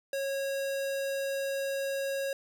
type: tone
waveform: square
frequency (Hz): 548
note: C#5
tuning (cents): -20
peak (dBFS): -31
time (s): 0.13-2.33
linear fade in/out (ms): 2
effects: none